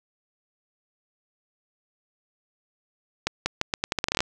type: accelerating click train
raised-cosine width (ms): 0.2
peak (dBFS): -6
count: 14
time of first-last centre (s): 3.27-4.205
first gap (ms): 190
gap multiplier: 0.81
effects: none